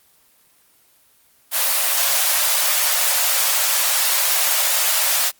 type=high-pass noise; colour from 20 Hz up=white; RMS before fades=-18 dBFS; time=1.51-5.32 s; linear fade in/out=50 ms; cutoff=520 Hz; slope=96 dB/octave; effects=white hiss -56 dBFS RMS until 5.39 s + Opus 24 kbps